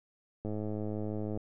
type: click train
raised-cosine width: 2 ms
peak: -24 dBFS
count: 99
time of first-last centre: 0.45-1.375 s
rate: 106 Hz
effects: none